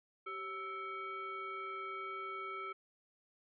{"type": "tone with frequency modulation", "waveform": "sine", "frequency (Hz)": 1318.5, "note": "E6", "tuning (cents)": 0, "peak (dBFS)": -40, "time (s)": [0.26, 2.73], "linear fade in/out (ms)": 10, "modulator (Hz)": 931, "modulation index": 0.89, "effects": []}